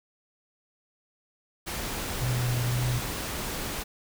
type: noise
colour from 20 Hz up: pink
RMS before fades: -33 dBFS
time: 1.66-3.84 s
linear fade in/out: 20 ms
type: tone with vibrato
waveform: sine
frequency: 122.2 Hz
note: B2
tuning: 18 cents flat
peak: -25 dBFS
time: 2.21-2.99 s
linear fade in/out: 10 ms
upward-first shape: sine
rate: 2 Hz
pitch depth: 20 cents each way
effects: none